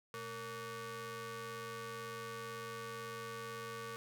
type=ring-modulated tone; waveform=sawtooth; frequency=340 Hz; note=F4; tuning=46 cents flat; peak=-36 dBFS; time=0.14-3.96 s; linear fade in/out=0 ms; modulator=801 Hz; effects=none